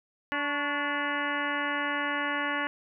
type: harmonic tone with a mistuned harmonic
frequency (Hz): 290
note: D4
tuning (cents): -22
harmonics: 1 / 2 / 3 / 4 / 5 / 6 / 7 / 8 / 9 / 10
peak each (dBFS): -36 / -38 / -37 / -35 / -35 / -33 / -36 / -45 / -44 / -41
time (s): 0.32-2.67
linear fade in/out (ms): 0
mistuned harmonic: 4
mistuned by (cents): -64
effects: none